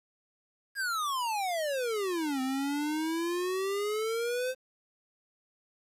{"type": "exponential two-way sweep", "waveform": "square", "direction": "down then up", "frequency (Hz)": [1661, 258, 521], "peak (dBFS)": -30, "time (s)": [0.75, 4.55], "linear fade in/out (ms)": 50, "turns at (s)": 2.41, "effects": ["resampled to 32000 Hz", "10-bit"]}